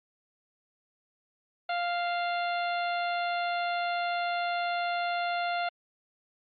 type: harmonic tone with a mistuned harmonic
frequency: 698.5 Hz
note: F5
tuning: in tune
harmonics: 1 / 2 / 3 / 4 / 5 / 6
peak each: -29 / -35 / -39 / -41 / -43 / -45 dBFS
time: 1.69-5.69 s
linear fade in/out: 5 ms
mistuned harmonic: 4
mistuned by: -19 cents
effects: Opus 48 kbps